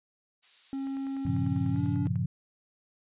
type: noise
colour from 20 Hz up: violet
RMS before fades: -43 dBFS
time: 0.42-1.97 s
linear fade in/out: 20 ms
type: tone with pitch glide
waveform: triangle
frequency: 271.2 to 284.7 Hz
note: C#4 to C#4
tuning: -38 to +46 cents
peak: -29 dBFS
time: 0.73-2.07 s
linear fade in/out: 0 ms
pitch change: +84 cents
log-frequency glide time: 1.71-1.8 s
type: click train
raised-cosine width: 0.5 ms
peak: -37 dBFS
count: 14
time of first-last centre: 0.87-2.157 s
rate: 10.1 Hz
type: chord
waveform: sine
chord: G half-diminished seventh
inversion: none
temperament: equal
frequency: 98 / 116.54 / 138.59 / 174.61 Hz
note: G2 / Bb2 / Db3 / F3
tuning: 0 / 0 / 0 / 0 cents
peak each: -32 dBFS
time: 1.25-2.26 s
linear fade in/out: 5 ms
effects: resampled to 8000 Hz